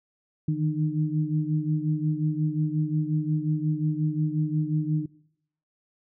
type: tone cluster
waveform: sine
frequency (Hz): 152.4 / 158 / 304.4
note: D#3 / D#3 / D#4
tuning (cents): -36 / +27 / -38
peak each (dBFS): -26 / -27 / -30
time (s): 0.48-5.06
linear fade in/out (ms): 5
effects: noise-tail reverb RT60 0.7 s tail -21 dB re dry